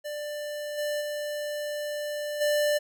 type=tone with level steps; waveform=square; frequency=592 Hz; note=D5; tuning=14 cents sharp; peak=-33 / -28 / -31 / -23 dBFS; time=0.04-2.79 s; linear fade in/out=20 ms; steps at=0.77 / 1 / 2.4 s; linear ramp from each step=20 ms; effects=none

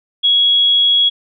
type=tone; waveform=sine; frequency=3331 Hz; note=G#7; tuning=4 cents sharp; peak=-9 dBFS; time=0.23-1.1 s; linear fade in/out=20 ms; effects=none

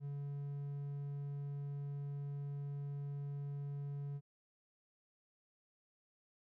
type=tone; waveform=triangle; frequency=142.1 Hz; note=C#3; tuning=43 cents sharp; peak=-38 dBFS; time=0-4.21 s; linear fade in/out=50 ms; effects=none

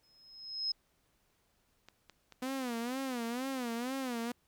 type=tone with exponential growth; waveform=sine; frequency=5140 Hz; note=E8; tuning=45 cents flat; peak=-29 dBFS; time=0.03-0.72 s; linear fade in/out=5 ms; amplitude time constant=150 ms
type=clicks; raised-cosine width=0.2 ms; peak=-34 dBFS; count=3; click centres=1.886 / 2.097 / 2.323 s
type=tone with vibrato; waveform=sawtooth; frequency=249.3 Hz; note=B3; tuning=16 cents sharp; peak=-31 dBFS; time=2.42-4.32 s; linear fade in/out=5 ms; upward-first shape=sine; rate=2.1 Hz; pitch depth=140 cents each way
effects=pink hiss -74 dBFS RMS until 4.47 s

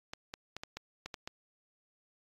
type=clicks; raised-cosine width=0.2 ms; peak=-23 dBFS; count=8; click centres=0.135 / 0.339 / 0.566 / 0.635 / 0.77 / 1.06 / 1.142 / 1.275 s; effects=AAC 32 kbps

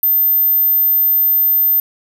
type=tone; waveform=sine; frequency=13950 Hz; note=A9; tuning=16 cents flat; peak=-10 dBFS; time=0.03-1.8 s; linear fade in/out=2 ms; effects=none

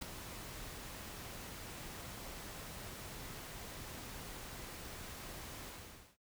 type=noise with ADSR envelope; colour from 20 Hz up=pink; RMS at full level=-39 dBFS; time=0.01-6.17 s; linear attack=13 ms; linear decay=5 ms; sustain=-9 dB; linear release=510 ms; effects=noise-tail reverb RT60 0.1 s tail -19 dB re dry

